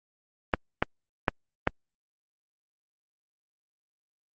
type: clicks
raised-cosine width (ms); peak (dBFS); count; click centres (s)
0.5; -6; 4; 0.538 / 0.825 / 1.282 / 1.674
effects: Opus 32 kbps